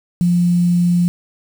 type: tone with quantisation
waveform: sine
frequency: 175.1 Hz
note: F3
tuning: 5 cents sharp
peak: -11 dBFS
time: 0.21-1.08 s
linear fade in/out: 0 ms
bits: 6
effects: none